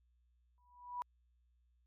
sine tone with exponential growth, 980 Hz, B5, 14 cents flat, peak -35 dBFS, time 0.58-1.02 s, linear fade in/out 0 ms, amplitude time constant 94 ms, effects added 60 Hz sine -70 dBFS peak until 1.86 s + MP3 64 kbps

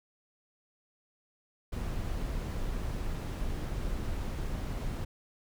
brown noise, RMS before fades -34 dBFS, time 1.72-5.05 s, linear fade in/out 10 ms, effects none

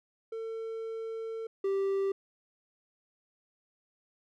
triangle tone pair in turn, 450 / 391.2 Hz, A4 / G4, +39 / -4 cents, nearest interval major second, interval 243 cents, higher first, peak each -33 / -25 dBFS, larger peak second, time 0.32-1.47 / 1.64-2.12 s, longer first, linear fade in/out 5 ms, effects none

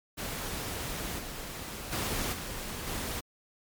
pink noise with level steps, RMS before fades -36 / -40 / -32 / -38 / -35 dBFS, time 0.17-3.21 s, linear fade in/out 20 ms, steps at 1.18 / 1.91 / 2.32 / 2.86 s, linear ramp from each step 20 ms, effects MP3 96 kbps

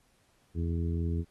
harmonic tone, 83.9 Hz, E2, 31 cents sharp, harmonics 1 / 2 / 3 / 4 / 5, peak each -29 / -35 / -39 / -41 / -43 dBFS, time 0.54-1.25 s, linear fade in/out 50 ms, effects pink hiss -69 dBFS RMS until 1.3 s + AAC 32 kbps

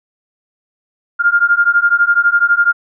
sine beating tone pair, 1400 / 1412 Hz, F6 / F6, +4 / +19 cents, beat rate 12 Hz, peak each -12 dBFS, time 1.19-2.73 s, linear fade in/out 20 ms, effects none

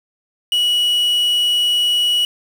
triangle tone with quantisation, 2930 Hz, F#7, 18 cents flat, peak -12 dBFS, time 0.52-2.25 s, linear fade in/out 2 ms, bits 5, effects none

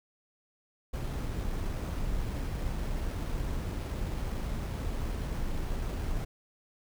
brown noise with sample-and-hold, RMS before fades -33 dBFS, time 0.93-6.25 s, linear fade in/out 10 ms, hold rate 7350 Hz, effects none

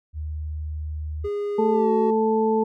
sine tone, 76.6 Hz, D#2, 27 cents flat, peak -27 dBFS, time 0.13-1.29 s, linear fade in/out 50 ms
triangle tone with pitch glide, 410.2 to 376.2 Hz, G#4 to F#4, -21 to +29 cents, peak -22 dBFS, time 1.24-2.11 s, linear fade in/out 10 ms, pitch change -150 cents, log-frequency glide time 1.71-1.91 s
harmonic tone, 220 Hz, A3, in tune, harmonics 1 / 2 / 4, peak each -23 / -20 / -25 dBFS, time 1.58-2.64 s, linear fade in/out 10 ms
effects none

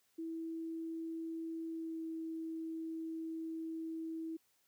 sine tone with pitch glide, 326.9 to 324.1 Hz, E4 to E4, -14 to -29 cents, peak -39 dBFS, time 0.18-4.37 s, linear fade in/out 10 ms, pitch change -15 cents, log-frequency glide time 1.69-2.04 s, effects white hiss -75 dBFS RMS until 4.67 s + high-pass 80 Hz 12 dB/octave

